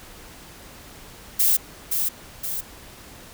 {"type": "noise with echo", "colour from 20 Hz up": "violet", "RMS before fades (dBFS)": -18, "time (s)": [1.39, 1.57], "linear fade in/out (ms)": 10, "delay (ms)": 520, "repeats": 2, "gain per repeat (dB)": -5, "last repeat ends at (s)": 2.61, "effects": ["pink hiss -44 dBFS RMS until 3.33 s"]}